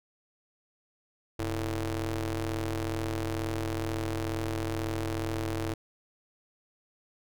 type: ring-modulated tone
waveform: sawtooth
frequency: 116.54 Hz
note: A#2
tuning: in tune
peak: -23 dBFS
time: 1.39-5.74 s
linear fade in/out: 5 ms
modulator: 212 Hz
effects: none